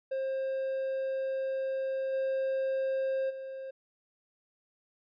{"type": "tone with level steps", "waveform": "triangle", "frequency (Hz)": 532, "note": "C5", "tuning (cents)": 29, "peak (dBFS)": [-28, -26, -36], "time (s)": [0.11, 3.71], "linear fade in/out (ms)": 10, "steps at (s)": [2.12, 3.29], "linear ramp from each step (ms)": 20, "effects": ["resampled to 11025 Hz"]}